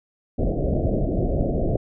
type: low-pass noise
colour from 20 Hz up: pink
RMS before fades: -22 dBFS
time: 0.38-1.77 s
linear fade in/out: 10 ms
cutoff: 690 Hz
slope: 96 dB/octave
effects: none